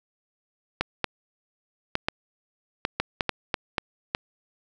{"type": "clicks", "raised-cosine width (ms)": 0.3, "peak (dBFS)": -7, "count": 11, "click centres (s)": [0.81, 1.043, 1.954, 2.085, 2.851, 3, 3.208, 3.293, 3.542, 3.782, 4.149], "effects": []}